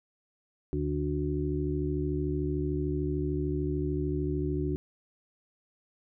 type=harmonic tone; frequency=73.42 Hz; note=D2; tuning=in tune; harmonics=1 / 2 / 4 / 5; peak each=-33 / -33 / -33 / -33 dBFS; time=0.73-4.76 s; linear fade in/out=0 ms; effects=none